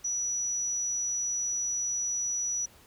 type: tone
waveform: sine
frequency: 5880 Hz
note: F#8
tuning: 12 cents flat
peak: -28 dBFS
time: 0.04-2.66 s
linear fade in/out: 10 ms
effects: pink hiss -57 dBFS RMS until 2.86 s